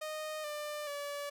sawtooth tone with pitch steps, 618 / 595.9 / 574.6 Hz, D#5 / D5 / D5, -12 / +25 / -38 cents, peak -34 dBFS, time 0.01-1.3 s, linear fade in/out 10 ms, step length 430 ms, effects none

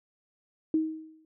sine tone with exponential decay, 316.1 Hz, D#4, 27 cents sharp, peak -20 dBFS, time 0.74-1.25 s, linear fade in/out 2 ms, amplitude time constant 110 ms, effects none

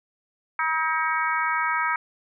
harmonic tone with a mistuned harmonic, 319 Hz, D#4, 43 cents sharp, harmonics 3 / 4 / 5 / 6 / 7, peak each -27 / -26 / -28 / -32 / -30 dBFS, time 0.59-1.96 s, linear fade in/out 2 ms, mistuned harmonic 6, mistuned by -19 cents, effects none

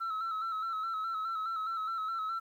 sine tone with vibrato, 1315 Hz, E6, 5 cents flat, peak -30 dBFS, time 0-2.4 s, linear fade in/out 20 ms, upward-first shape square, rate 4.8 Hz, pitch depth 40 cents each way, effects tanh soft clip ceiling -31 dBFS + 11-bit

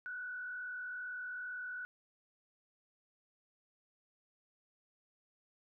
sine tone with frequency modulation, 1480 Hz, F#6, in tune, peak -40 dBFS, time 0.06-1.85 s, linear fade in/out 0 ms, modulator 42.3 Hz, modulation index 0.72, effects none

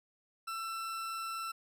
40% pulse tone, 1338 Hz, E6, 25 cents sharp, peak -36 dBFS, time 0.47-1.52 s, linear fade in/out 10 ms, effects resampled to 32000 Hz

